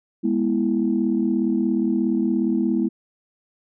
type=chord; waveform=sine; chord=E major; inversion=first; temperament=equal with one note detuned; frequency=207.7 / 244.7 / 329.6 Hz; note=G#3 / B3 / E4; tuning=0 / -16 / 0 cents; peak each=-22 dBFS; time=0.23-2.89 s; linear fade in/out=20 ms; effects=tanh soft clip ceiling -9 dBFS